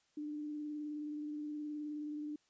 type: tone with vibrato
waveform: sine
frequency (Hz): 298.7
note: D4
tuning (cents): +29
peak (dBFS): -39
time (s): 0.17-2.36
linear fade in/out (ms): 5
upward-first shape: sine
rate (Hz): 19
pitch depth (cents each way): 20
effects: white hiss -75 dBFS RMS until 2.49 s + resampled to 16000 Hz